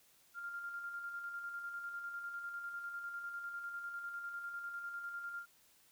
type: tone with tremolo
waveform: sine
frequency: 1396.9 Hz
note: F6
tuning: in tune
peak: -40 dBFS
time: 0.34-5.46 s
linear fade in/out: 50 ms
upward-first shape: square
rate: 10 Hz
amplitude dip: 35%
effects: white hiss -68 dBFS RMS until 5.91 s